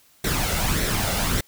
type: noise with flanger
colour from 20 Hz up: pink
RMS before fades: -23 dBFS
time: 0.24-1.41 s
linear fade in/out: 5 ms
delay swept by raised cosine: 0.51 to 1.47 ms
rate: 1.7 Hz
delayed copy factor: +0.55
effects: white hiss -57 dBFS RMS until 1.47 s